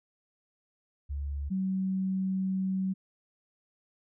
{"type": "tone pair in turn", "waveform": "sine", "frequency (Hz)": [71, 189.55], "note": ["C#2", "F#3"], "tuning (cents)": [42, 42], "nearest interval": "octave + perfect fourth", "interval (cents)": 1700, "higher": "second", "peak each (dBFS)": [-31, -27], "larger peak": "second", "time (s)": [[1.09, 1.5], [1.5, 2.94]], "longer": "second", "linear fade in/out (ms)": 20, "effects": []}